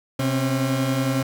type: tone pair together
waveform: 30% pulse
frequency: 129.73 / 270.4 Hz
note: C3 / C#4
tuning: -14 / -43 cents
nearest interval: octave + minor second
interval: 1271 cents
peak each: -20 / -21 dBFS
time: 0.19-1.23 s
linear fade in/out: 5 ms
effects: none